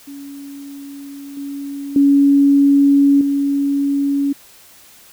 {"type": "tone with level steps", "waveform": "sine", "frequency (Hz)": 280.7, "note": "C#4", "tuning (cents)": 22, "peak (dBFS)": [-30, -24, -8, -14], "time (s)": [0.07, 4.33], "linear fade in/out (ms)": 10, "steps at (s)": [1.37, 1.96, 3.21], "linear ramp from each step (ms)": 2, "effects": ["white hiss -45 dBFS RMS until 5.12 s"]}